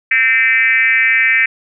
sine tone with frequency modulation, 2068 Hz, C7, 21 cents flat, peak -9 dBFS, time 0.11-1.46 s, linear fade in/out 5 ms, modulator 246 Hz, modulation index 1.5, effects none

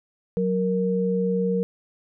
sine tone pair together, 185.01 / 466.2 Hz, F#3 / A#4, 0 / 0 cents, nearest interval octave + major third, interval 1600 cents, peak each -23 dBFS, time 0.37-1.63 s, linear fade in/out 0 ms, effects none

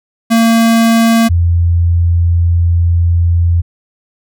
square / sine tone pair in turn, 228.2 / 85.48 Hz, A#3 / F2, -37 / -37 cents, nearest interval octave + perfect fourth, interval 1700 cents, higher first, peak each -7 dBFS, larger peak neither, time 0.3-1.29 / 1.29-3.62 s, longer second, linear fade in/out 20 ms, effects none

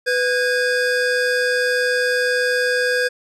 square tone pair together, 496.8 / 1632 Hz, B4 / G#6, +10 / -31 cents, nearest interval octave + major sixth, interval 2059 cents, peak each -20 dBFS, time 0.06-3.09 s, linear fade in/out 20 ms, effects low-pass 8000 Hz 12 dB/octave

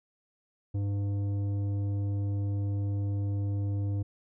sine tone with tanh clipping, 100.5 Hz, G2, 44 cents sharp, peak -29 dBFS, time 0.74-4.03 s, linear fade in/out 10 ms, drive 10 dB, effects none

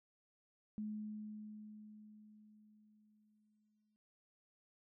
sine tone with exponential decay, 212.7 Hz, G#3, 42 cents sharp, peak -39 dBFS, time 0.78-3.96 s, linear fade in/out 0 ms, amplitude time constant 690 ms, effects none

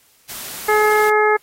white noise, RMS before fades -31 dBFS, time 0.29-1.1 s, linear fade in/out 5 ms
harmonic tone, 424.8 Hz, G#4, 39 cents sharp, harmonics 1 / 2 / 3 / 4 / 5, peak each -15 / -18 / -20 / -21 / -22 dBFS, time 0.68-1.37 s, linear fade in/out 10 ms
effects white hiss -55 dBFS RMS until 1.42 s + AAC 48 kbps

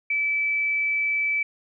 sine tone, 2309 Hz, D7, 30 cents flat, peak -21 dBFS, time 0.1-1.43 s, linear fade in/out 5 ms, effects none

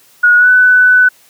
sine tone with pitch glide, 1451 to 1497 Hz, F#6 to F#6, -34 to +20 cents, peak -4 dBFS, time 0.23-1.09 s, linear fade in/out 10 ms, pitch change +54 cents, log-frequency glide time 0.37-0.49 s, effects white hiss -47 dBFS RMS until 1.29 s + high-pass 100 Hz 12 dB/octave

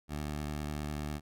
15% pulse tone with vibrato, 74.5 Hz, D2, 25 cents sharp, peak -29 dBFS, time 0.08-1.21 s, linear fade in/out 50 ms, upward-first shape sine, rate 10 Hz, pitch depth 21 cents each way, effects none

